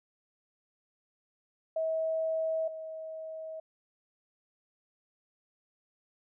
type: tone pair in turn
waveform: sine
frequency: 643 / 638.2 Hz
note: E5 / D#5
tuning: -43 / +44 cents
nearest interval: unison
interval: 13 cents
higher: first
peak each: -28 / -38 dBFS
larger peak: first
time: 1.76-2.68 / 2.68-3.6 s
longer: neither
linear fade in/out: 5 ms
effects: none